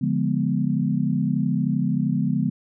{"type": "chord", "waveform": "sine", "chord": "D diminished seventh", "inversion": "none", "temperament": "equal with one note detuned", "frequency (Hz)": [144.48, 174.61, 207.7, 246.9], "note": ["D3", "F3", "Ab3", "Cb4"], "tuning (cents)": [-28, 0, 0, 0], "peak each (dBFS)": -25, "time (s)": [0.01, 2.5], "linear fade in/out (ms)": 10, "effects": []}